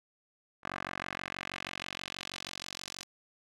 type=tone with band-pass filter sweep; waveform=10% pulse; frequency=46.25 Hz; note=F#1; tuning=in tune; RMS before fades=-42 dBFS; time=0.63-3.04 s; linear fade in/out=20 ms; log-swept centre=1400 to 5600 Hz; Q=1.4; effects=none